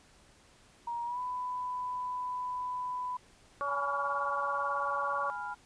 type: tone with pitch glide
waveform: sine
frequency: 944 to 996.7 Hz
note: A#5 to B5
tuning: +22 to +16 cents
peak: -33 dBFS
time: 0.87-3.17 s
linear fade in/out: 5 ms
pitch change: +94 cents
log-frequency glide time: 1.05-1.19 s
type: harmonic tone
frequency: 283 Hz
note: C#4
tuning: 36 cents sharp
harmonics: 2 / 3 / 4 / 5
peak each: -38 / -43 / -32 / -41 dBFS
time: 3.61-5.3 s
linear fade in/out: 0 ms
type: chord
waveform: sine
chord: F diminished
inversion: first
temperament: equal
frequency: 830.6 / 987.8 / 1396.9 Hz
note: Ab5 / Cb6 / F6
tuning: 0 / 0 / 0 cents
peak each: -40 dBFS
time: 3.67-5.55 s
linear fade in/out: 20 ms
effects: pink hiss -61 dBFS RMS until 5.65 s + resampled to 22050 Hz